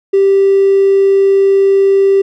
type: tone with hard clipping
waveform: triangle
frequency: 392 Hz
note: G4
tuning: in tune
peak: -6 dBFS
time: 0.13-2.22 s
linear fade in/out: 10 ms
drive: 3 dB
effects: none